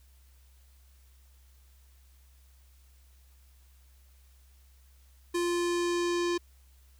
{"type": "tone with low-pass filter sweep", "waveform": "square", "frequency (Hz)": 348, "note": "F4", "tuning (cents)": -6, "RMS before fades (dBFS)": -29, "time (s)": [5.34, 6.38], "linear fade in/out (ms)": 10, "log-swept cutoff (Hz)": [9900, 5900], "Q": 1.4, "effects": ["added 65 Hz sine -56 dBFS peak until 6.99 s", "white hiss -67 dBFS RMS until 6.99 s"]}